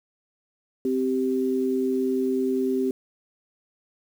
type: tone pair together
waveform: sine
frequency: 260 / 389.6 Hz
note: C4 / G4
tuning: -11 / -11 cents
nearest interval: perfect fifth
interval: 700 cents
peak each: -24 dBFS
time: 0.85-2.91 s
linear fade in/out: 2 ms
effects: 8-bit